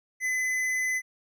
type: tone with tanh clipping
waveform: sine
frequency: 2021 Hz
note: B6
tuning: 39 cents sharp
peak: -27 dBFS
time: 0.2-1.02 s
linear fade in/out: 50 ms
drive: 13 dB
effects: none